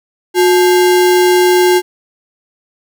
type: tone with sample-and-hold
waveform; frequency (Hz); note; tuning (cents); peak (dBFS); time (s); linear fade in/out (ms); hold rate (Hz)
sine; 361.4; F#4; -41; -6; 0.34-1.82; 50; 1225
effects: none